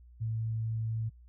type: tone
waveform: sine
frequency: 112 Hz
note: A2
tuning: 31 cents sharp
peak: -30 dBFS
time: 0.2-1.1 s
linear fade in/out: 20 ms
effects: added 60 Hz sine -52 dBFS peak until 1.28 s